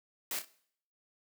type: noise with echo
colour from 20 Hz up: white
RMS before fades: -36 dBFS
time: 0.31-0.39 s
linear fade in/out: 2 ms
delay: 29 ms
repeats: 2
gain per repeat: -8 dB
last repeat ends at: 0.448 s
effects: noise-tail reverb RT60 0.6 s tail -19 dB re dry + high-pass 200 Hz 12 dB/octave